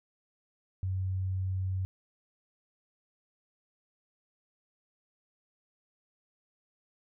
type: tone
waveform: sine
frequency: 94 Hz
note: F#2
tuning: 28 cents sharp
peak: -29 dBFS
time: 0.83-1.85 s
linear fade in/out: 0 ms
effects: none